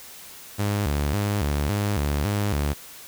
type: tone with vibrato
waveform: sawtooth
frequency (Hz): 86.3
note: F2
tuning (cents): -20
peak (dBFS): -18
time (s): 0.58-2.74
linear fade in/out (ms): 20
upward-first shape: square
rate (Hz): 1.8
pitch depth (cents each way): 300
effects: white hiss -43 dBFS RMS until 3.07 s